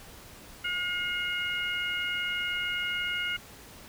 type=harmonic tone; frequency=716 Hz; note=F5; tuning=43 cents sharp; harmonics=2 / 3 / 4; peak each=-33 / -33 / -33 dBFS; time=0.64-3.37 s; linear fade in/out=10 ms; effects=pink hiss -49 dBFS RMS until 3.88 s